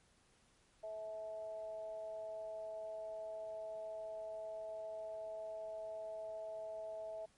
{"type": "tone with amplitude modulation", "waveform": "sine", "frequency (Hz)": 649, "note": "E5", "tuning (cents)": -27, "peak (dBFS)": -40, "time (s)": [0.83, 7.26], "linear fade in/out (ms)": 10, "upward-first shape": "sine", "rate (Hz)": 214, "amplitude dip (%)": 55, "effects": ["pink hiss -71 dBFS RMS until 7.37 s", "MP3 48 kbps"]}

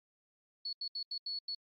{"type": "tone bursts at uneven times", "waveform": "sine", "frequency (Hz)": 4400, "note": "C#8", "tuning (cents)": -14, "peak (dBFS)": -36, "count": 6, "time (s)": [[0.65, 0.73], [0.81, 0.88], [0.95, 1.03], [1.11, 1.18], [1.26, 1.39], [1.48, 1.55]], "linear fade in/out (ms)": 5, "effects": ["AAC 48 kbps"]}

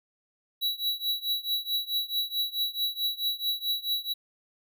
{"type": "tone with tremolo", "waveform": "square", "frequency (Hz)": 3914, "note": "B7", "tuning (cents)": -16, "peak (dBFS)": -24, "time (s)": [0.61, 4.14], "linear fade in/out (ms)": 20, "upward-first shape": "triangle", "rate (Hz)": 4.6, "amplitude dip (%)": 95, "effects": []}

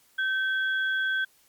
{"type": "tone pair together", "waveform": "sine", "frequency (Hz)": [1547, 3331], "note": ["G6", "G#7"], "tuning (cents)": [-23, 4], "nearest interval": "octave + minor second", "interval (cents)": 1327, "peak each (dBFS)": [-24, -35], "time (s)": [0.18, 1.25], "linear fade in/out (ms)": 10, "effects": ["white hiss -62 dBFS RMS until 1.48 s", "MP3 96 kbps"]}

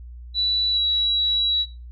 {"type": "tone with pitch glide", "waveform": "sine", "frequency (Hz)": [3951, 3899], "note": ["B7", "B7"], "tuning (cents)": [0, -23], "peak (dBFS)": -18, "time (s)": [0.34, 1.66], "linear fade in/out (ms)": 50, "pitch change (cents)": -23, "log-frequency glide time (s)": [0.71, 0.79], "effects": ["noise-tail reverb RT60 0.3 s tail -19 dB re dry", "added 60 Hz sine -36 dBFS peak until 1.91 s"]}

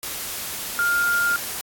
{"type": "tone in noise", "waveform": "sine", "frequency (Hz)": 1405, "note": "F6", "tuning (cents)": 10, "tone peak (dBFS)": -18, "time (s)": [0.79, 1.36], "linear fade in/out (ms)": 0, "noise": "white", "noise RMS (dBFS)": -30, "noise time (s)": [0.03, 1.61], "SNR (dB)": 9, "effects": ["AAC 64 kbps"]}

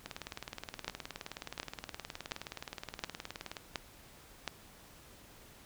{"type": "two click trains", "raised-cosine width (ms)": 0.2, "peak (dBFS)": [-23, -17], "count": [68, 6], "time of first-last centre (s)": [[0.06, 3.568], [0.88, 4.477]], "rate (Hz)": [19.1, 1.39], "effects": ["pink hiss -57 dBFS RMS until 5.65 s"]}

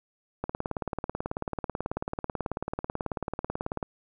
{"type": "click train", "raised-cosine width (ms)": 1, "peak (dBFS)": -16, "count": 63, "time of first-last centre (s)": [0.44, 3.828], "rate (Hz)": 18.3, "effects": []}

